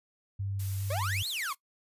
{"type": "tone with vibrato", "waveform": "sine", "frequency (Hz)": 98, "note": "G2", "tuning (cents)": 0, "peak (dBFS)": -31, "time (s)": [0.39, 1.23], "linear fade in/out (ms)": 10, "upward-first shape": "square", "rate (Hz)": 2.4, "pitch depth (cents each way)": 11}
{"type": "noise", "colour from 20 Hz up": "blue", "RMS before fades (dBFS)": -43, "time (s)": [0.59, 1.55], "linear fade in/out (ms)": 10}
{"type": "exponential two-way sweep", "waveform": "40% pulse", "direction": "up then down", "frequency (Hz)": [519, 4435, 1037], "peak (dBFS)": -31, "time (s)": [0.9, 1.53], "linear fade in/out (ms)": 5, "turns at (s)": 1.28}
{"effects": ["noise-tail reverb RT60 0.1 s tail -19 dB re dry", "resampled to 32000 Hz"]}